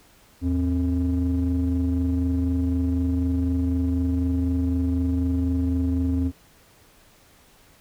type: ring-modulated tone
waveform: triangle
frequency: 92.5 Hz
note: F#2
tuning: in tune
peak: -15 dBFS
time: 0.41-6.32 s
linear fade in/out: 50 ms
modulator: 173 Hz
effects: pink hiss -55 dBFS RMS until 7.8 s